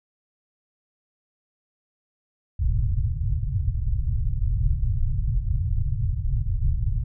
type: low-pass noise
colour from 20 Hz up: pink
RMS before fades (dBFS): -23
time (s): 2.59-7.04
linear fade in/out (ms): 10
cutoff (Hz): 130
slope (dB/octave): 48
effects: none